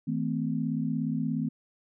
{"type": "tone cluster", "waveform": "sine", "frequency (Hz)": [160, 220.1, 257], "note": ["D#3", "A3", "C4"], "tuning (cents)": [49, 1, -31], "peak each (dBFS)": -31, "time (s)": [0.07, 1.49], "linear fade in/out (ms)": 10, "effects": []}